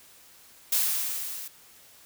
blue noise with level ramp, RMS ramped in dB -23 to -39 dBFS, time 0.72-1.48 s, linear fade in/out 5 ms, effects white hiss -54 dBFS RMS until 2.05 s

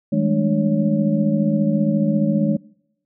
sine tone cluster, 160.6 / 197.3 / 212 / 295.1 / 558 Hz, E3 / G3 / G#3 / D4 / C#5, -45 / +11 / +36 / +8 / +11 cents, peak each -22 / -24 / -18 / -24 / -26 dBFS, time 0.12-2.57 s, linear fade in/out 10 ms, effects noise-tail reverb RT60 0.8 s tail -24 dB re dry

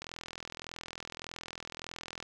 click train, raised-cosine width 0.2 ms, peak -23 dBFS, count 93, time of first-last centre 0.02-2.226 s, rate 41.7 Hz, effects none

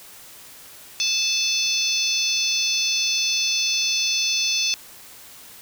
harmonic tone, 873 Hz, A5, 14 cents flat, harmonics 3 / 4 / 5 / 6 / 7, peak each -26 / -26 / -26 / -26 / -26 dBFS, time 1-4.74 s, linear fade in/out 0 ms, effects white hiss -44 dBFS RMS until 5.61 s

